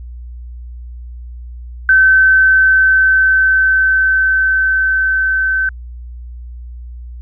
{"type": "tone with level ramp", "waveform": "sine", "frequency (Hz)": 1536, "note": "G6", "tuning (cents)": -36, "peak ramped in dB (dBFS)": [-5, -12], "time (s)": [1.89, 5.69], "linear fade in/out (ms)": 2, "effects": ["added 60 Hz sine -27 dBFS peak until 7.21 s"]}